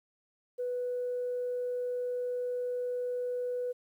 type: tone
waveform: sine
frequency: 493.9 Hz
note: B4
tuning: in tune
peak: -30 dBFS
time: 0.58-3.73 s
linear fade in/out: 20 ms
effects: tanh soft clip ceiling -26 dBFS + 11-bit